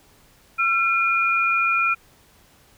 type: tone pair together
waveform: sine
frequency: 1357 / 2424 Hz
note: E6 / D#7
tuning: +50 / -46 cents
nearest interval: minor seventh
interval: 1004 cents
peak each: -20 dBFS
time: 0.58-1.95 s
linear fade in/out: 20 ms
effects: pink hiss -55 dBFS RMS until 2.77 s